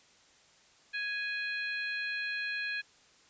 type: harmonic tone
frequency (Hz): 830.6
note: G#5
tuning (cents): 0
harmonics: 2 / 3 / 4 / 5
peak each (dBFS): -35 / -37 / -47 / -43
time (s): 0.93-2.82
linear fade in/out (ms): 20
effects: white hiss -62 dBFS RMS until 3.29 s + resampled to 16000 Hz